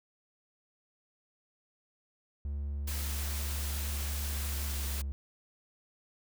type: tone with pitch glide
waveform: triangle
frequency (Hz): 71.4 to 68.97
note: D2 to C#2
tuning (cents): -48 to -8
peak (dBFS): -31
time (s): 2.45-5.12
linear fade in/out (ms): 0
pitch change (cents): -60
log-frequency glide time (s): 4.47-4.92
type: noise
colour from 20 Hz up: white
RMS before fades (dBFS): -40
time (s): 2.87-5.02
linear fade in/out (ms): 10
effects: none